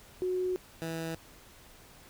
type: tone pair in turn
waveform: sine / 15% pulse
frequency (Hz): 367 / 163.48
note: F#4 / E3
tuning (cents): -14 / -14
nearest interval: octave + major second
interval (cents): 1400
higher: first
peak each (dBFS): -28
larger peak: neither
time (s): 0.22-0.56 / 0.82-1.15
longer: first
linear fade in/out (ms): 0
effects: pink hiss -55 dBFS RMS until 2.09 s